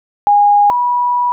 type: tone pair in turn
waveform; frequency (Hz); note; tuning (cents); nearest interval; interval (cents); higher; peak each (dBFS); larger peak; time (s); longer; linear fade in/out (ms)
sine; 820 / 975.1; G#5 / B5; -22 / -22; minor third; 300; second; -6 / -11; first; 0.27-0.7 / 0.7-1.32; second; 0
effects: none